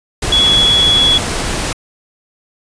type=tone in noise; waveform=sine; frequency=3372 Hz; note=G#7; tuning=26 cents sharp; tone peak=-8 dBFS; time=0.32-1.18 s; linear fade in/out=5 ms; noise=pink; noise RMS=-18 dBFS; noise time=0.22-1.73 s; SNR=+7 dB; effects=resampled to 22050 Hz

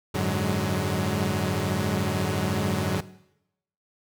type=tone cluster; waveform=sawtooth; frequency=91.4 / 105.3 / 147.6 / 186.9 / 209.2 Hz; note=F#2 / G#2 / D3 / F#3 / G#3; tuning=-21 / +24 / +9 / +18 / +13 cents; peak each=-27 / -27 / -27 / -24 / -27 dBFS; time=0.14-3.01 s; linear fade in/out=10 ms; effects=noise-tail reverb RT60 0.8 s tail -17 dB re dry

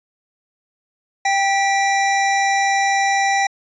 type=tone pair together; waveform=square; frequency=788 / 1956 Hz; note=G5 / B6; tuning=+9 / -17 cents; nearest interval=octave + major third; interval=1574 cents; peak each=-17 / -21 dBFS; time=1.25-3.47 s; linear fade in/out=5 ms; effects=resampled to 16000 Hz

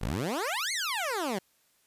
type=exponential two-way sweep; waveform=15% pulse; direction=up then down; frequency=42 to 2240 to 177.8 Hz; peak=-23 dBFS; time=0.01-1.39 s; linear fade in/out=10 ms; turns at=0.72 s; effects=white hiss -68 dBFS RMS until 1.86 s + resampled to 32000 Hz

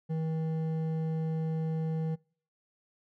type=tone with hard clipping; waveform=sine; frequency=160 Hz; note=D#3; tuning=49 cents sharp; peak=-31 dBFS; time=0.09-2.16 s; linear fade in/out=20 ms; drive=8 dB; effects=noise-tail reverb RT60 0.5 s tail -26 dB re dry

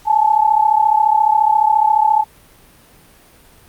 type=tone pair together; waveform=sine; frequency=845.6 / 880 Hz; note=G#5 / A5; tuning=+31 / 0 cents; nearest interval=minor second; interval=69 cents; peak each=-13 dBFS; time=0.05-2.25 s; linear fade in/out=50 ms; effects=pink hiss -47 dBFS RMS until 3.68 s + Opus 48 kbps

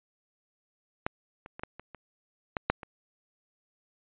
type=clicks; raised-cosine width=0.5 ms; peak=-13 / -29 / -26 / -19 / -28 / -29 / -14 / -7 / -26 dBFS; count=9; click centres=1.065 / 1.461 / 1.595 / 1.635 / 1.796 / 1.947 / 2.568 / 2.7 / 2.832 s; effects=resampled to 8000 Hz

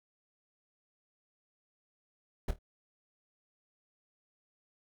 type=noise with echo; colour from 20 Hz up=brown; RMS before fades=-29 dBFS; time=2.48-2.51 s; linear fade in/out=5 ms; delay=26 ms; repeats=3; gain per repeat=-12 dB; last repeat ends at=2.588 s; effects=none

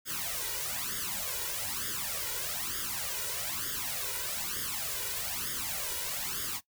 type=noise with flanger; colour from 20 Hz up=white; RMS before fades=-35 dBFS; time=0.05-6.61 s; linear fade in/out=50 ms; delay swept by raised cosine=0.59 to 2.09 ms; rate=1.1 Hz; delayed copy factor=+0.9; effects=noise-tail reverb RT60 0.1 s tail -19 dB re dry

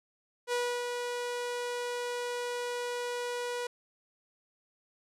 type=tone with ADSR envelope; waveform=sawtooth; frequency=486.5 Hz; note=B4; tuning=26 cents flat; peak=-24 dBFS; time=0.47-3.67 s; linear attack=55 ms; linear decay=300 ms; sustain=-5 dB; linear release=4 ms; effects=low-pass 10000 Hz 12 dB/octave

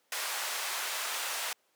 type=band-pass noise; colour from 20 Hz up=pink; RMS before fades=-35 dBFS; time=0.12-1.53 s; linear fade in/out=2 ms; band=920 to 15000 Hz; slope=12 dB/octave; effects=pink hiss -71 dBFS RMS until 1.75 s + high-pass 400 Hz 12 dB/octave

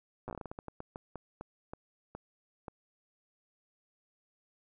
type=slowing click train; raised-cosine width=1 ms; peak=-27 dBFS; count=19; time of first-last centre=0.28-2.682 s; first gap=8 ms; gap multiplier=1.28; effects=none

